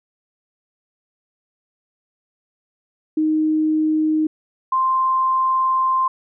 sine tone pair in turn, 311.1 / 1046.4 Hz, D#4 / C6, 0 / 0 cents, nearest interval octave + major sixth, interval 2100 cents, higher second, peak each -15 dBFS, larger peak neither, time 3.17-4.27 / 4.72-6.08 s, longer second, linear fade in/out 5 ms, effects none

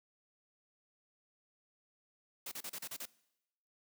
white noise bursts, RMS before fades -43 dBFS, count 7, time 2.46-3.056 s, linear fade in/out 5 ms, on 56 ms, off 34 ms, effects noise-tail reverb RT60 0.9 s tail -22 dB re dry + high-pass 150 Hz 12 dB/octave

